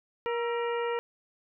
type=harmonic tone with a mistuned harmonic; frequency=472.3 Hz; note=A#4; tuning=23 cents sharp; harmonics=1 / 2 / 3 / 4 / 5 / 6; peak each=-29 / -35 / -39 / -41 / -43 / -45 dBFS; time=0.26-0.99 s; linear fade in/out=0 ms; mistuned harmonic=3; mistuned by=-82 cents; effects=none